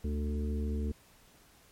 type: harmonic tone with a mistuned harmonic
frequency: 73.42 Hz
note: D2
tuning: in tune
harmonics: 1 / 3 / 4 / 5 / 6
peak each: -31 / -37 / -46 / -46 / -44 dBFS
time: 0.04-0.92 s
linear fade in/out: 5 ms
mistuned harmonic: 6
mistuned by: +19 cents
effects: pink hiss -61 dBFS RMS until 1.71 s + MP3 64 kbps